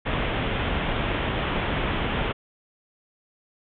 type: low-pass noise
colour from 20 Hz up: pink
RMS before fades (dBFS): -26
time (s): 0.05-2.33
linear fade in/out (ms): 20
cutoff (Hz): 3500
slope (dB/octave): 96
effects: none